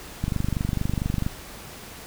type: click train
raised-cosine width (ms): 5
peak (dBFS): -12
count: 26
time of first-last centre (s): 0.24-1.265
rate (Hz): 24.4
effects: pink hiss -41 dBFS RMS until 2.06 s